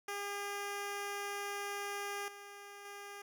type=tone with level steps; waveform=10% pulse; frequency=404.3 Hz; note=G#4; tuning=46 cents flat; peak=-30 / -41 / -38 dBFS; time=0.08-3.22 s; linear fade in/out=5 ms; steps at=2.28 / 2.85 s; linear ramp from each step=2 ms; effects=none